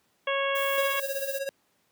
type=harmonic tone; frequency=551 Hz; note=C#5; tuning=11 cents flat; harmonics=1 / 2 / 3 / 4 / 5 / 6; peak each=-28 / -31 / -33 / -34 / -35 / -36 dBFS; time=0.27-1 s; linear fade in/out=5 ms
type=noise; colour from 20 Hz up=violet; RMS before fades=-37 dBFS; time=0.55-1.39 s; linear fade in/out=5 ms
type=tone with tremolo; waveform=square; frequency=548 Hz; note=C#5; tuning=20 cents flat; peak=-28 dBFS; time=0.78-1.49 s; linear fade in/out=0 ms; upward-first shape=sine; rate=16 Hz; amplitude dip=75%
effects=pink hiss -69 dBFS RMS until 1.91 s + high-pass 150 Hz 12 dB/octave